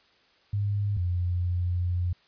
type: tone pair in turn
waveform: sine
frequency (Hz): 101.8 / 88.69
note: G#2 / F2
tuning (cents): -34 / +27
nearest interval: major second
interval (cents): 239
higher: first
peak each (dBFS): -24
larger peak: neither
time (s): 0.53-0.97 / 0.97-2.13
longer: second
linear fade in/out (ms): 5
effects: white hiss -62 dBFS RMS until 2.27 s + resampled to 11025 Hz